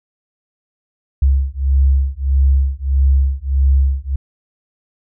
sine beating tone pair, 67.1 / 68.7 Hz, C2 / C#2, +44 / -15 cents, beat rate 1.6 Hz, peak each -14 dBFS, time 1.22-4.16 s, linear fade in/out 5 ms, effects none

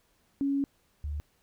sine tone pair in turn, 278.3 / 73.71 Hz, C#4 / D2, +7 / +7 cents, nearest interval octave + major seventh, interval 2300 cents, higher first, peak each -25 / -31 dBFS, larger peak first, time 0.41-0.64 / 1.04-1.2 s, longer first, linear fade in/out 0 ms, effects pink hiss -69 dBFS RMS until 1.42 s

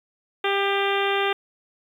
harmonic tone with a mistuned harmonic, 396.5 Hz, G4, 20 cents sharp, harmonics 1 / 2 / 3 / 4 / 5 / 6 / 7 / 8 / 9, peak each -24 / -27 / -29 / -30 / -31 / -32 / -32 / -33 / -34 dBFS, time 0.44-1.33 s, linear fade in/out 5 ms, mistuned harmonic 3, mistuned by +16 cents, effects 9-bit

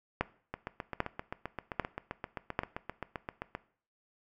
two click trains, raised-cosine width 0.5 ms, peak -21 / -13 dBFS, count 24 / 4, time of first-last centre 0.54-3.55 / 0.21-2.591 s, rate 7.64 / 1.26 Hz, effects noise-tail reverb RT60 0.5 s tail -18 dB re dry

